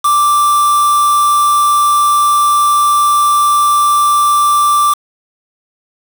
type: tone with quantisation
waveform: triangle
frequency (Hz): 1174.7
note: D6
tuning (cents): 0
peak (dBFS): -6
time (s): 0.04-4.94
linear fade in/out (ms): 10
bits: 3
effects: none